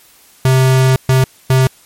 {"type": "tone bursts at uneven times", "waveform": "square", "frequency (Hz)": 130.81, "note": "C3", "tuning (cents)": 0, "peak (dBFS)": -8, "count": 3, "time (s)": [[0.45, 0.96], [1.09, 1.24], [1.5, 1.67]], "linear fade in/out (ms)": 2, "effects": ["white hiss -46 dBFS RMS until 1.85 s", "MP3 64 kbps"]}